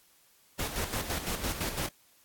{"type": "noise with tremolo", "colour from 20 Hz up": "pink", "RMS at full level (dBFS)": -32, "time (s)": [0.59, 1.89], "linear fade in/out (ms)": 5, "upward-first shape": "square", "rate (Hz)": 5.9, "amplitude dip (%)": 55, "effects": ["white hiss -63 dBFS RMS until 2.24 s", "AAC 64 kbps"]}